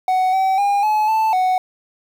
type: tone with pitch steps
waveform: triangle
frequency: 745 / 764 / 808 / 855 / 880 / 742 Hz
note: F#5 / G5 / G#5 / A5 / A5 / F#5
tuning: +12 / -45 / -48 / -50 / 0 / +5 cents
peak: -12 dBFS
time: 0.08-1.58 s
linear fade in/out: 2 ms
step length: 250 ms
effects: 7-bit